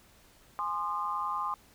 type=chord; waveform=sine; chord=Ab major; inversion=none; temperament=equal with one note detuned; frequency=830.6 / 1046.5 / 1217.5 Hz; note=Ab5 / C6 / Eb6; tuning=0 / 0 / -38 cents; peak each=-38 / -33 / -34 dBFS; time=0.59-1.54 s; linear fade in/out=0 ms; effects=pink hiss -60 dBFS RMS until 1.74 s